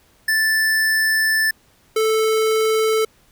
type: tone pair in turn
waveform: square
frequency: 1760 / 439.2 Hz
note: A6 / A4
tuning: 0 / -3 cents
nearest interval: 2 octaves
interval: 2403 cents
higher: first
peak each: -16 dBFS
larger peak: neither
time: 0.28-1.51 / 1.96-3.05 s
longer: first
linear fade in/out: 5 ms
effects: pink hiss -56 dBFS RMS until 3.31 s